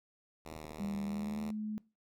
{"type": "tone with vibrato", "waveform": "5% pulse", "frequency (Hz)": 77.78, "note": "D#2", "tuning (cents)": 0, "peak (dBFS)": -34, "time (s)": [0.45, 1.51], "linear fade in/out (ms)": 5, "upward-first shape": "square", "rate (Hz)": 3.2, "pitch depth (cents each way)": 25}
{"type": "clicks", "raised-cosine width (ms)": 2, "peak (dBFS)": -35, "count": 7, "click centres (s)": [0.523, 0.563, 0.647, 0.711, 0.789, 0.846, 0.949]}
{"type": "tone with pitch glide", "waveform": "sine", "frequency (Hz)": [200.5, 213.7], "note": ["G3", "G#3"], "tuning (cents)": [39, 50], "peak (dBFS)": -35, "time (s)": [0.8, 1.78], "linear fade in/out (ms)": 0, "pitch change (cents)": 111, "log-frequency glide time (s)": [1.06, 1.41]}
{"effects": ["noise-tail reverb RT60 0.3 s tail -22 dB re dry"]}